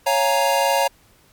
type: chord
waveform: square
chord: Bb minor seventh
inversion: first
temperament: equal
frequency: 554.4 / 698.5 / 830.6 / 932.3 Hz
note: Db5 / F5 / Ab5 / Bb5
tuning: 0 / 0 / 0 / 0 cents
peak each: -21 / -24 / -25 / -21 dBFS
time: 0.06-0.88 s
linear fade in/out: 10 ms
effects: pink hiss -55 dBFS RMS until 1.32 s + MP3 96 kbps